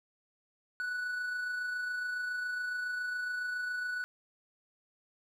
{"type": "tone with amplitude modulation", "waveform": "triangle", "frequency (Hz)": 1480, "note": "F#6", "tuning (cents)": 0, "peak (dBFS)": -30, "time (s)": [0.8, 4.04], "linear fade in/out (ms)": 0, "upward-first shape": "sine", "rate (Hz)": 27.2, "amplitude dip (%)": 30, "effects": []}